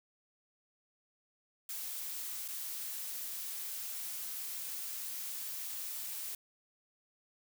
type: noise with dropouts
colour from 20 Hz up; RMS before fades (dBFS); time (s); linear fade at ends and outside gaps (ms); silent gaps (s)
blue; -41; 1.69-6.35; 2; 2.479-2.485
effects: none